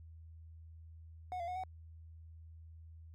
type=tone with pitch steps; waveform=triangle; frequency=731 / 686 / 727 / 748 Hz; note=F#5 / F5 / F#5 / F#5; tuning=-21 / -31 / -31 / +19 cents; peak=-36 dBFS; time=1.32-1.636 s; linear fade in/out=0 ms; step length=79 ms; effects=added 81 Hz sine -51 dBFS peak until 3.14 s